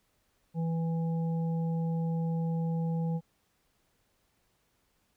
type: harmonic tone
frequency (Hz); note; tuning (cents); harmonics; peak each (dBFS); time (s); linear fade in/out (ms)
164.81; E3; 0; 1 / 3 / 5; -28 / -41 / -45; 0.54-3.21; 50
effects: pink hiss -73 dBFS RMS until 5.16 s